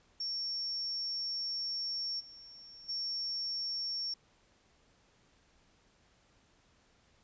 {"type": "tone with level steps", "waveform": "sine", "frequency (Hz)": 5480, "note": "F8", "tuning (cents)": -34, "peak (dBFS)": [-34, -50, -34], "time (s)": [0.2, 4.14], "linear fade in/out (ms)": 5, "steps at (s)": [2.19, 2.88], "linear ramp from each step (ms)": 20, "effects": ["pink hiss -68 dBFS RMS until 7.23 s", "resampled to 16000 Hz"]}